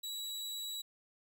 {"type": "tone", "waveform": "sawtooth", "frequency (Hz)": 3903, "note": "B7", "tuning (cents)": -21, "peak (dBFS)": -36, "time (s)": [0.03, 0.82], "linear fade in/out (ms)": 10, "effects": []}